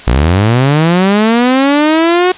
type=linear sweep; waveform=sawtooth; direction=up; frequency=54 to 370 Hz; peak=-3 dBFS; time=0.07-2.32 s; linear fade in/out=5 ms; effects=white hiss -31 dBFS RMS until 2.37 s + resampled to 8000 Hz